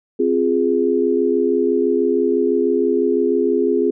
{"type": "chord", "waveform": "sine", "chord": "F minor", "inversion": "second", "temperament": "equal", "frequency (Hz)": [261.6, 349.2, 415.3], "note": ["C4", "F4", "Ab4"], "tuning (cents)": [0, 0, 0], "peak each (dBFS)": [-20, -19, -17], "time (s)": [0.19, 3.91], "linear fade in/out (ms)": 10, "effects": []}